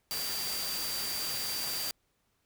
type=tone in noise; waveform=sine; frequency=4699 Hz; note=D8; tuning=in tune; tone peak=-36 dBFS; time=0.11-1.91 s; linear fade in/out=0 ms; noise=white; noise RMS=-36 dBFS; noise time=0.11-1.91 s; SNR=-3 dB; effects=pink hiss -75 dBFS RMS until 2.45 s